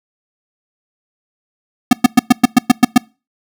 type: tone bursts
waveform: square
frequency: 246.7 Hz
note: B3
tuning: 2 cents flat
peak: -3 dBFS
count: 9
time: 1.91-2.979 s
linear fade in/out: 5 ms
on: 21 ms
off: 110 ms
effects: noise-tail reverb RT60 0.3 s tail -25 dB re dry